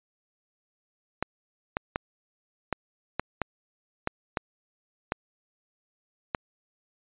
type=clicks; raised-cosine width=0.5 ms; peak=-11 dBFS; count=10; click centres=1.226 / 1.769 / 1.959 / 2.727 / 3.196 / 3.417 / 4.074 / 4.372 / 5.121 / 6.348 s; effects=resampled to 8000 Hz